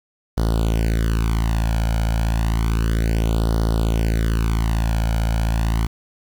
sawtooth tone with flanger, 55.6 Hz, A1, 19 cents sharp, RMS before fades -19 dBFS, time 0.37-5.87 s, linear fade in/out 10 ms, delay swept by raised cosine 0.2 to 1.3 ms, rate 0.31 Hz, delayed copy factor +0.9, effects 7-bit

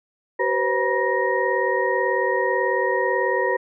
sine tone cluster, 381.4 / 490.8 / 529 / 960 / 1867 Hz, G4 / B4 / C5 / B5 / A#6, -47 / -11 / +19 / -49 / +2 cents, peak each -25 dBFS, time 0.39-3.57 s, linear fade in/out 10 ms, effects none

